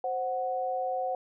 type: tone pair together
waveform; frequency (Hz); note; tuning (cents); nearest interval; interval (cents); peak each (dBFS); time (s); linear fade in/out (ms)
sine; 523.3 / 740.1; C5 / F#5; 0 / 0; tritone; 600; -32 / -30; 0.04-1.15; 2
effects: none